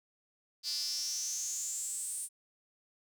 sawtooth tone with high-pass filter sweep, 294.1 Hz, D4, 3 cents sharp, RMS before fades -37 dBFS, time 0.63-2.29 s, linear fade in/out 50 ms, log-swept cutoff 4700 to 9100 Hz, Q 8.7, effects none

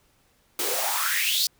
white noise with high-pass filter sweep, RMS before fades -25 dBFS, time 0.59-1.47 s, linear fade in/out 2 ms, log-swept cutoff 320 to 4800 Hz, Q 6.2, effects pink hiss -64 dBFS RMS until 1.59 s

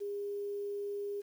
sine tone with quantisation, 405.9 Hz, G#4, 40 cents flat, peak -35 dBFS, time 0-1.22 s, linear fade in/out 20 ms, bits 10, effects none

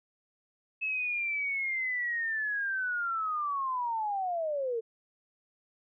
sine linear sweep, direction down, 2603 to 440 Hz, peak -29 dBFS, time 0.81-4.81 s, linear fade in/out 20 ms, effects none

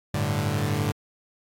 sawtooth chord, G suspended second, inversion none, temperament equal, 98 / 110 / 146.83 Hz, G2 / A2 / D3, 0 / 0 / 0 cents, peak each -24 / -24 / -23 dBFS, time 0.14-0.92 s, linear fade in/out 5 ms, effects AAC 64 kbps

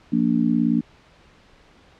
sine chord, Bb major, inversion second, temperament just, 174.81 / 233.1 / 291.4 Hz, F3 / Bb3 / D4, +2 / 0 / -13 cents, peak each -24 / -19 / -22 dBFS, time 0.12-0.81 s, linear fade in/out 10 ms, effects pink hiss -53 dBFS RMS until 1.99 s + low-pass 4000 Hz 12 dB/octave

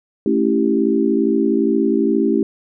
sine chord, A dominant seventh, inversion none, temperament equal, 220 / 277.2 / 329.6 / 392 Hz, A3 / C#4 / E4 / G4, 0 / 0 / 0 / 0 cents, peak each -19 dBFS, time 0.26-2.43 s, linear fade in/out 2 ms, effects none

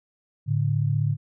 sine tone pair together, 109.22 / 145 Hz, A2 / D3, -12 / -22 cents, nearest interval perfect fourth, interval 490 cents, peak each -23 dBFS, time 0.46-1.17 s, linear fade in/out 50 ms, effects none

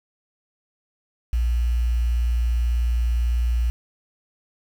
sine tone with quantisation, 59.1 Hz, A#1, 24 cents sharp, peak -18 dBFS, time 1.33-3.7 s, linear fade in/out 0 ms, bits 7, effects none

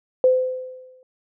sine tone with exponential decay, 512 Hz, C5, 38 cents flat, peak -10 dBFS, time 0.24-1.03 s, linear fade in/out 1 ms, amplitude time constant 170 ms, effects none

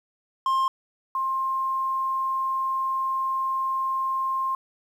triangle / sine tone pair in turn, 1060 / 1060 Hz, C6 / C6, +22 / +22 cents, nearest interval unison, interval 0 cents, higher neither, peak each -18 / -23 dBFS, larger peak first, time 0.46-0.68 / 1.15-4.55 s, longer second, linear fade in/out 2 ms, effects 9-bit

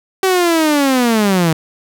sawtooth linear sweep, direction down, 384.8 to 155.56 Hz, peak -7 dBFS, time 0.23-1.53 s, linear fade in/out 2 ms, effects none

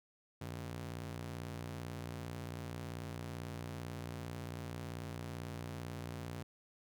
sawtooth ring-modulated tone, 120.5 Hz, B2, 42 cents flat, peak -35 dBFS, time 0.41-6.43 s, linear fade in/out 5 ms, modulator 29 Hz, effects none

